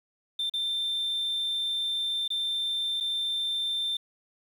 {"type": "tone with dropouts", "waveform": "sine", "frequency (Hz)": 3573, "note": "A7", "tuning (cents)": 26, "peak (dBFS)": -25, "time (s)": [0.39, 3.97], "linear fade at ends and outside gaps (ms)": 5, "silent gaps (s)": [[0.497, 0.537], [2.279, 2.303], [3.002, 3.007]], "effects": ["tanh soft clip ceiling -24 dBFS", "9-bit"]}